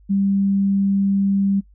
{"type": "tone", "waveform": "sine", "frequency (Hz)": 197.2, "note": "G3", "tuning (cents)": 11, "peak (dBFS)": -15, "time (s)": [0.09, 1.61], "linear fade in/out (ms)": 20, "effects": ["noise-tail reverb RT60 0.1 s tail -23 dB re dry", "added 50 Hz sine -47 dBFS peak until 1.74 s"]}